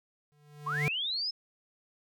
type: tone with exponential growth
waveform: square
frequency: 147.6 Hz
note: D3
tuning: 9 cents sharp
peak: -27 dBFS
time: 0.32-0.88 s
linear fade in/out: 0 ms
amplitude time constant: 120 ms
type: linear sweep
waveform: sine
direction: up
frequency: 988 to 5250 Hz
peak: -30 dBFS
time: 0.66-1.31 s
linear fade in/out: 10 ms
effects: none